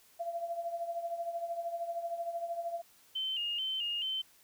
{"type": "tone with tremolo", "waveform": "sine", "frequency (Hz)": 681, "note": "F5", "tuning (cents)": -44, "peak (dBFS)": -31, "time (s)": [0.19, 2.82], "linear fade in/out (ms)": 20, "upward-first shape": "triangle", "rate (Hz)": 13, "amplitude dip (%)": 75}
{"type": "tone with vibrato", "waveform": "sine", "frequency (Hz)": 2960, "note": "F#7", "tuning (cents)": 0, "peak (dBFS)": -32, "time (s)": [3.15, 4.22], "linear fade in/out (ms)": 10, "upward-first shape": "square", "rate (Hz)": 2.3, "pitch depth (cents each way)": 70}
{"effects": ["white hiss -63 dBFS RMS until 4.43 s"]}